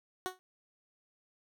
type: tone with exponential decay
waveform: 15% pulse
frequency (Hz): 370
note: F#4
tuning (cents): 0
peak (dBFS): -24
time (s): 0.26-0.39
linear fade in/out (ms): 0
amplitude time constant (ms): 27
effects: none